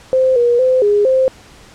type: tone with pitch steps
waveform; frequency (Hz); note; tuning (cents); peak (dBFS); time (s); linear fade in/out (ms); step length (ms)
sine; 520 / 478.8 / 514 / 412.2 / 523; C5 / A#4 / C5 / G#4 / C5; -11 / +46 / -31 / -13 / -1; -9; 0.13-1.28; 0; 230
effects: pink hiss -42 dBFS RMS until 1.74 s + low-pass 8000 Hz 12 dB/octave